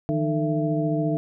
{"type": "tone cluster", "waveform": "sine", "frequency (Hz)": [154.3, 168.6, 304.9, 448.3, 667], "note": ["D#3", "E3", "D#4", "A4", "E5"], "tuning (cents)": [-14, 39, -35, 32, 20], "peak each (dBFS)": [-25, -34, -25, -31, -28], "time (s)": [0.09, 1.17], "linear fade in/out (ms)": 0, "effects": []}